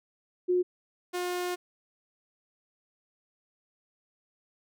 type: tone pair in turn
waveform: sine / sawtooth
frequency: 360.4 / 357.5 Hz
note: F#4 / F4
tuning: -45 / +41 cents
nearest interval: unison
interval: 14 cents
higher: first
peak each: -22 / -26 dBFS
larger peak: first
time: 0.48-0.63 / 1.13-1.56 s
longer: second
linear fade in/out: 20 ms
effects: none